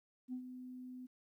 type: tone with ADSR envelope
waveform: sine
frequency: 252.9 Hz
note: B3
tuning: 41 cents sharp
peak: -37 dBFS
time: 0.28-1.07 s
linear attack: 49 ms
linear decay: 85 ms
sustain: -9 dB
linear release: 17 ms
effects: tanh soft clip ceiling -34 dBFS + 13-bit